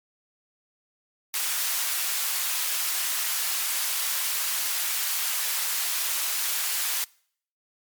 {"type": "high-pass noise", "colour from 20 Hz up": "white", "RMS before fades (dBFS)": -27, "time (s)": [1.34, 7.04], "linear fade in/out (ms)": 0, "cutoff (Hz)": 1000, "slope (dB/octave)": 12, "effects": ["noise-tail reverb RT60 0.6 s tail -25 dB re dry", "MP3 96 kbps"]}